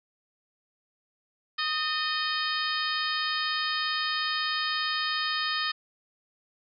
harmonic tone with a mistuned harmonic, 622.3 Hz, D#5, in tune, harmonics 2 / 3 / 4 / 5 / 6 / 7 / 8, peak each -32 / -32 / -38 / -35 / -35 / -35 / -36 dBFS, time 1.58-5.72 s, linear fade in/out 10 ms, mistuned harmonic 3, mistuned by -45 cents, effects none

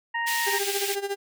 harmonic tone, 932.3 Hz, A#5, in tune, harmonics 1 / 2 / 3, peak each -29 / -27 / -39 dBFS, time 0.14-0.59 s, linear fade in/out 10 ms
pink high-pass noise, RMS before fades -30 dBFS, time 0.26-0.96 s, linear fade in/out 20 ms, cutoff 2200 Hz, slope 24 dB/octave
35% pulse tone with tremolo, 399 Hz, G4, 31 cents sharp, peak -23 dBFS, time 0.46-1.16 s, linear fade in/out 20 ms, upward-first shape sine, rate 14 Hz, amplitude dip 80%
effects none

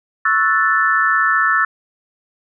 sine chord, F# minor seventh, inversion second, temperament equal with one note detuned, 1108.7 / 1318.5 / 1474 / 1760 Hz, C#6 / E6 / F#6 / A6, 0 / 0 / -7 / 0 cents, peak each -22 / -16 / -21 / -16 dBFS, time 0.25-1.65 s, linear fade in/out 5 ms, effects none

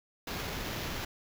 pink noise with sample-and-hold, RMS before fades -37 dBFS, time 0.27-1.05 s, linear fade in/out 5 ms, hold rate 8820 Hz, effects none

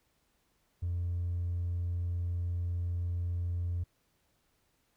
sine tone with hard clipping, 87.31 Hz, F2, in tune, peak -31 dBFS, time 0.82-3.84 s, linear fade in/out 10 ms, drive 1 dB, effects pink hiss -74 dBFS RMS until 4.96 s

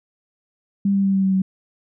sine tone with pitch steps, 198.5 / 196.67 / 194.86 / 193.07 / 191.3 / 189.54 Hz, G3 / G3 / G3 / G3 / G3 / F#3, +22 / +6 / -10 / -26 / -42 / +42 cents, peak -15 dBFS, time 0.85-1.42 s, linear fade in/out 5 ms, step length 95 ms, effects none

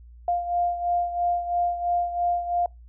sine beating tone pair, 700 / 703 Hz, F5 / F5, +4 / +11 cents, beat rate 3 Hz, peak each -23 / -29 dBFS, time 0.28-2.66 s, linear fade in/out 2 ms, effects noise-tail reverb RT60 0.2 s tail -26 dB re dry + added 59 Hz sine -44 dBFS peak until 2.88 s

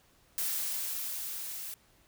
blue noise with level ramp, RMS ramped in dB -32 to -41 dBFS, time 0.38-1.74 s, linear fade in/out 0 ms, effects pink hiss -65 dBFS RMS until 2.07 s

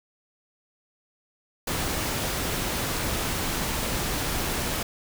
pink noise, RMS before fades -28 dBFS, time 1.67-4.83 s, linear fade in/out 5 ms, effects none

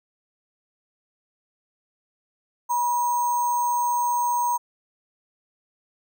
sine tone with sample-and-hold, 965 Hz, B5, 40 cents flat, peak -20 dBFS, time 2.69-4.58 s, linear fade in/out 20 ms, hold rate 7350 Hz, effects none

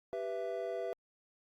triangle chord, E minor, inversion first, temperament equal with one note detuned, 392 / 493.9 / 664.2 Hz, G4 / B4 / E5, 0 / 0 / +13 cents, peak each -39 / -38 / -37 dBFS, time 0.13-0.93 s, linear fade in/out 0 ms, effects Opus 48 kbps

